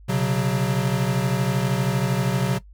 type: chord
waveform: square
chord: B suspended second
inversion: none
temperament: equal with one note detuned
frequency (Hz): 125.85 / 138.59 / 185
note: B2 / C#3 / F#3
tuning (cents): +33 / 0 / 0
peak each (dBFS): -25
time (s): 0.08-2.59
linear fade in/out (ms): 20
effects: noise-tail reverb RT60 0.1 s tail -17 dB re dry + added 50 Hz sine -43 dBFS peak until 2.73 s